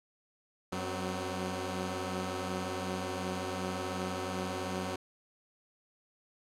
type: tone cluster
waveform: 10% pulse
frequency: 91.9 / 186.5 / 257.2 Hz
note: F#2 / F#3 / C4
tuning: -11 / +14 / -30 cents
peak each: -30 / -29 / -33 dBFS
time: 0.72-4.96 s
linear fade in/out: 5 ms
effects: low-pass 10000 Hz 12 dB/octave